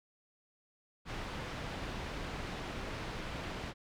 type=low-pass noise; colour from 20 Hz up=pink; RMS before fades=-41 dBFS; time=1.05-3.74 s; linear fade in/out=50 ms; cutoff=3500 Hz; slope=12 dB/octave; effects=none